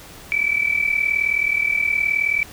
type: tone pair together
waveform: sine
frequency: 2292 / 2331 Hz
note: D7 / D7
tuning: -43 / -14 cents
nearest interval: unison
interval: 29 cents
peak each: -20 dBFS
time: 0.32-2.43 s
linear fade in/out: 0 ms
effects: pink hiss -41 dBFS RMS until 2.52 s